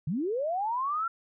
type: linear sweep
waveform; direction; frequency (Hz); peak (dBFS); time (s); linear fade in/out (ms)
sine; up; 130.81 to 1378; -27; 0.07-1.08; 5
effects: none